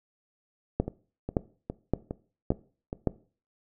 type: two click trains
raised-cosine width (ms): 2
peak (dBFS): -19 / -10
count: 6 / 5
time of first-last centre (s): 0.88-2.929 / 0.8-3.073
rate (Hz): 2.44 / 1.76
effects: noise-tail reverb RT60 0.4 s tail -19 dB re dry